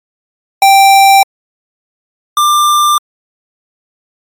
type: tone pair in turn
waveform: square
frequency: 784 / 1189.4 Hz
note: G5 / D6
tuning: 0 / +22 cents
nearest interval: perfect fifth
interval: 722 cents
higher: second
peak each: -3 / -7 dBFS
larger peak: first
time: 0.62-1.23 / 2.37-2.98 s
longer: neither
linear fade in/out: 2 ms
effects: MP3 64 kbps